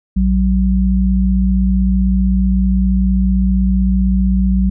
sine tone pair together, 57.99 / 189.5 Hz, A#1 / F#3, -8 / +42 cents, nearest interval octave + minor sixth, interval 2050 cents, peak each -13 dBFS, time 0.16-4.7 s, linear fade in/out 10 ms, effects none

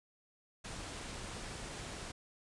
pink low-pass noise, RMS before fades -45 dBFS, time 0.64-2.12 s, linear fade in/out 10 ms, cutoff 10000 Hz, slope 48 dB/octave, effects resampled to 24000 Hz

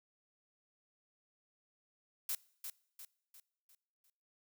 blue noise with echo, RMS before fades -37 dBFS, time 2.29-2.35 s, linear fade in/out 2 ms, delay 350 ms, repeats 5, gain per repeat -7 dB, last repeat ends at 4.1 s, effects noise-tail reverb RT60 0.7 s tail -23 dB re dry

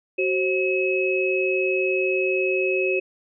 sine tone cluster, 374.3 / 534 / 2568 Hz, F#4 / C5 / E7, +20 / +35 / -46 cents, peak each -22 / -27 / -24 dBFS, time 0.18-3 s, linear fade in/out 10 ms, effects none

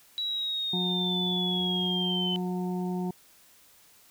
sine linear sweep, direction down, 3909 to 3035 Hz, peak -28 dBFS, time 0.18-2.36 s, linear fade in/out 0 ms
harmonic tone, 181 Hz, F#3, 38 cents flat, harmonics 1 / 2 / 4 / 5, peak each -29 / -35 / -41 / -43 dBFS, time 0.73-3.11 s, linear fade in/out 5 ms
effects white hiss -58 dBFS RMS until 4.1 s

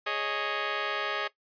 10% pulse chord, Ab suspended fourth, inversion none, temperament just, 415.3 / 553.7 / 623 Hz, Ab4 / Db5 / Eb5, 0 / -2 / +2 cents, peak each -26 dBFS, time 0.06-1.28 s, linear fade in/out 10 ms, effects noise-tail reverb RT60 0.1 s tail -17 dB re dry + resampled to 11025 Hz

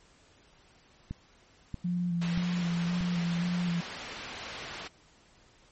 click train, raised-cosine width 5 ms, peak -23 dBFS, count 4, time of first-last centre 1.11-3.009 s, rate 1.58 Hz
sine tone with vibrato, 174.1 Hz, F3, 5 cents flat, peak -27 dBFS, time 1.84-3.81 s, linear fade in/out 10 ms, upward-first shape square, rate 1.9 Hz, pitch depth 25 cents each way
white low-pass noise, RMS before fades -42 dBFS, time 2.21-4.88 s, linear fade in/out 10 ms, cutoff 3300 Hz, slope 12 dB/octave
effects pink hiss -61 dBFS RMS until 5.71 s + MP3 32 kbps

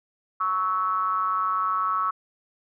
triangle ring-modulated tone, 98 Hz, G2, in tune, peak -17 dBFS, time 0.4-2.11 s, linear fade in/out 10 ms, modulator 1210 Hz, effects none

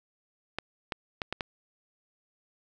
clicks, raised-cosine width 0.3 ms, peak -15 dBFS, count 5, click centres 0.586 / 0.922 / 1.218 / 1.326 / 1.408 s, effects none

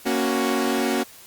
sawtooth chord, F# major, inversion first, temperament equal with one note detuned, 234.2 / 277.2 / 370 Hz, A#3 / C#4 / F#4, +8 / 0 / 0 cents, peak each -21 dBFS, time 0.05-1.04 s, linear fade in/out 20 ms, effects white hiss -46 dBFS RMS until 1.26 s + Opus 48 kbps

